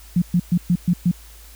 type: tone bursts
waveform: sine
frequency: 175.9 Hz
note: F3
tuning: 13 cents sharp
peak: -13 dBFS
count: 6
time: 0.16-1.114 s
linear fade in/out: 5 ms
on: 59 ms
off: 120 ms
effects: added 54 Hz sine -42 dBFS peak until 1.55 s + white hiss -47 dBFS RMS until 1.55 s